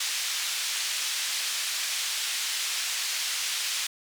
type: band-pass noise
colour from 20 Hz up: pink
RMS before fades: -30 dBFS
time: 0-3.87 s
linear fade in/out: 5 ms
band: 2700 to 8200 Hz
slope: 12 dB/octave
effects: none